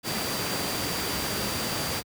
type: tone in noise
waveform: sine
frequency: 4708 Hz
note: D8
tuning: 3 cents sharp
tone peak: -36 dBFS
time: 0.03-2.03 s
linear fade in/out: 50 ms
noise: pink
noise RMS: -29 dBFS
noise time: 0.03-2.03 s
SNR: -10 dB
effects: high-pass 100 Hz 12 dB/octave